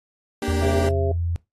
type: chord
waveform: 35% pulse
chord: G minor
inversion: first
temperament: equal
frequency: 233.1 / 293.7 / 392 Hz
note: Bb3 / D4 / G4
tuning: 0 / 0 / 0 cents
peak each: -27 / -27 / -26 dBFS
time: 0.42-0.89 s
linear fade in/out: 2 ms
type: tone with pitch glide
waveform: sine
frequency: 82.41 to 85.12 Hz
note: E2 to F2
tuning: 0 to -44 cents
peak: -21 dBFS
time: 0.48-1.36 s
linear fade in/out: 0 ms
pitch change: +56 cents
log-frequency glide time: 0.66-0.88 s
type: harmonic tone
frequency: 134 Hz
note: C3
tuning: 42 cents sharp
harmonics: 1 / 2 / 3 / 4 / 5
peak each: -33 / -36 / -25 / -32 / -27 dBFS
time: 0.62-1.12 s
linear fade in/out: 5 ms
effects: noise-tail reverb RT60 0.2 s tail -21 dB re dry + AAC 32 kbps